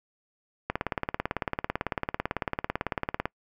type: click train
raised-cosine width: 0.5 ms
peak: -12 dBFS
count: 47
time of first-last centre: 0.7-3.256 s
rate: 18 Hz
effects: noise-tail reverb RT60 0.1 s tail -25 dB re dry